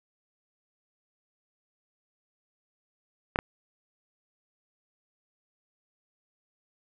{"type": "clicks", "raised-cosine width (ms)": 0.5, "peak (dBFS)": -10, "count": 2, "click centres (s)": [3.359, 3.389], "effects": []}